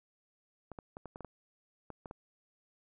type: clicks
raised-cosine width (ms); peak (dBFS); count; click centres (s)
1; -30; 10; 0.717 / 0.788 / 0.969 / 1.057 / 1.159 / 1.207 / 1.247 / 1.903 / 2.058 / 2.111
effects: none